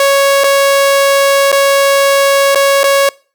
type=tone with dropouts; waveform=sawtooth; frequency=554.4 Hz; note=C#5; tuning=in tune; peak=-3 dBFS; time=0-3.09 s; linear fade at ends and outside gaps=2 ms; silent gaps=0.437-0.441 / 1.518-1.526 / 2.548-2.556 / 2.833-2.84 s; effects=noise-tail reverb RT60 0.4 s tail -24 dB re dry